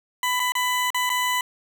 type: tone with dropouts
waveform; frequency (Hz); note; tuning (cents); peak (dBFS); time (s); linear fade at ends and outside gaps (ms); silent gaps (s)
20% pulse; 997; B5; +16; -16; 0.23-1.41; 2; 0.396-0.4 / 0.521-0.552 / 0.904-0.945 / 1.094-1.1
effects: none